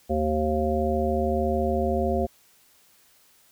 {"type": "harmonic tone", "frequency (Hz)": 76.8, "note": "D#2", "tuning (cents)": -22, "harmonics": [1, 3, 5, 7, 9], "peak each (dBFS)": [-28, -28, -28, -28, -28], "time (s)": [0.09, 2.27], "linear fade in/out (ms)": 20, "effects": ["white hiss -59 dBFS RMS until 3.51 s"]}